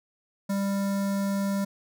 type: tone with notch filter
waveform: square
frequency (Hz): 197.9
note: G3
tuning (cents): +17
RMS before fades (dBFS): -27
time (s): 0.49-1.65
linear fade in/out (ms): 10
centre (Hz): 2800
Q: 1
effects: none